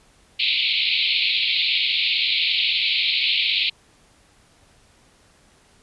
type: band-pass noise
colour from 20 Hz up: white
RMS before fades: -21 dBFS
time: 0.39-3.7 s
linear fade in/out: 10 ms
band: 2200 to 4300 Hz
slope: 96 dB/octave
effects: pink hiss -56 dBFS RMS until 5.82 s + resampled to 24000 Hz